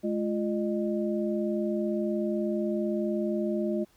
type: tone cluster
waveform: sine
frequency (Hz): 211.8 / 347.8 / 611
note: G#3 / F4 / D#5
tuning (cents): +34 / -7 / -32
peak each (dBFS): -29 / -30 / -33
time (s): 0.03-3.85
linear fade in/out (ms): 20
effects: pink hiss -64 dBFS RMS until 3.96 s